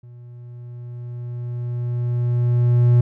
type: tone with level ramp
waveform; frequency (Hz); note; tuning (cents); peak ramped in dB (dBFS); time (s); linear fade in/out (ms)
triangle; 121; B2; -35; -37 to -8; 0.03-3.01; 5
effects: none